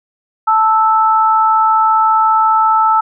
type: tone pair together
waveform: sine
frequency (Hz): 880 / 1314.7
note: A5 / E6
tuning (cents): 0 / -5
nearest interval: perfect fifth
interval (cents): 695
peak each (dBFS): -11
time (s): 0.47-3.01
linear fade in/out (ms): 10
effects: none